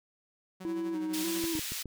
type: tone with tremolo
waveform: sawtooth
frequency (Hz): 186.6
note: F#3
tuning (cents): +15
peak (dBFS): -37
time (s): 0.6-1.46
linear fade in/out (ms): 10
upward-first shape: sine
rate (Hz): 12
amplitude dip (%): 60
type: tone with vibrato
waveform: triangle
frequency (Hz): 323.2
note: E4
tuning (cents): -34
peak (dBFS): -29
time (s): 0.65-1.59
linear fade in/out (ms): 0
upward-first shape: square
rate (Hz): 1.7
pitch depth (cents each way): 48
type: high-pass noise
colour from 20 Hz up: pink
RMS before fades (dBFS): -37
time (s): 1.13-1.83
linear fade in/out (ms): 10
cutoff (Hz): 2700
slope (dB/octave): 12
type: clicks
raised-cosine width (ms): 3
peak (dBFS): -28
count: 5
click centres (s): 1.44 / 1.553 / 1.594 / 1.72 / 1.857
effects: none

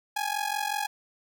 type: ring-modulated tone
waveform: sawtooth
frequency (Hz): 830.6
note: G#5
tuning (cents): 0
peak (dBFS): -21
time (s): 0.16-0.87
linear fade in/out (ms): 5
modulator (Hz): 22.7
effects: none

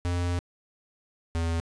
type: tone pair in turn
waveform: square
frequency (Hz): 87.9 / 83.09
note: F2 / E2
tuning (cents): +12 / +14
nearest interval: minor second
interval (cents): 98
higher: first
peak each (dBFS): -26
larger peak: neither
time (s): 0.05-0.39 / 1.35-1.6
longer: first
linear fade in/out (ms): 0
effects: resampled to 22050 Hz + 10-bit

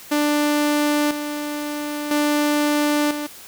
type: tone with tremolo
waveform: sawtooth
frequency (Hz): 295.4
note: D4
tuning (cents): +10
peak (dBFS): -13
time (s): 0.11-3.27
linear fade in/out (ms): 10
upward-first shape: square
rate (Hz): 0.5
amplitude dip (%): 60
effects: white hiss -41 dBFS RMS until 3.47 s

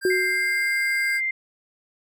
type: tone with pitch glide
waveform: square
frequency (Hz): 1591 to 1604.8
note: G6 to G6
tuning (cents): +25 to +40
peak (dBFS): -26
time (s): 0.01-1.21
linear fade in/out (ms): 50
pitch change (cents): +15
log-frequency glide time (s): 0.22-0.47
type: tone with exponential decay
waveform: sine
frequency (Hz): 370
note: F#4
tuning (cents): 0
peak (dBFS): -16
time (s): 0.05-0.7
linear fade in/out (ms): 2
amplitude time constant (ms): 140
type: tone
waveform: sine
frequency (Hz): 2093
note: C7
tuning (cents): 0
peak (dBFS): -22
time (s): 0.1-1.31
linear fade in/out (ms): 5
effects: none

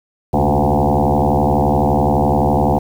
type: tone with frequency modulation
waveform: sine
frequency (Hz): 293.5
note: D4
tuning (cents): -1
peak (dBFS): -11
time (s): 0.33-2.79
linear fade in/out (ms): 10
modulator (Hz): 71.8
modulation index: 7.9
effects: 7-bit

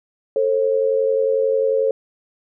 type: tone pair together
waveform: sine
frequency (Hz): 444.8 / 536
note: A4 / C5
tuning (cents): +19 / +42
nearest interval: minor third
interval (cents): 323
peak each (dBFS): -18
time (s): 0.36-1.91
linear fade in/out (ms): 2
effects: none

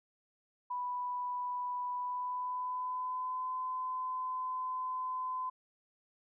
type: tone with pitch glide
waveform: sine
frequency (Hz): 987.8 to 1020.3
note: B5 to C6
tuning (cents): 0 to -44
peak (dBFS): -34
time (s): 0.7-5.5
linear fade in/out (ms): 10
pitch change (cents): +56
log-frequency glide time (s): 1.94-3.53
effects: none

